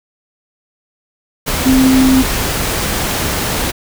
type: tone in noise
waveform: sine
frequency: 261.6 Hz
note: C4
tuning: in tune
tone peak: -7 dBFS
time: 1.65-2.23 s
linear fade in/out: 20 ms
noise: pink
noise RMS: -17 dBFS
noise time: 1.46-3.72 s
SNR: +7 dB
effects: none